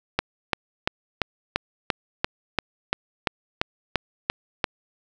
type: click train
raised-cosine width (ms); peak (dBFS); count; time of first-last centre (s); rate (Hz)
0.3; -4; 14; 0.19-4.642; 2.92
effects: none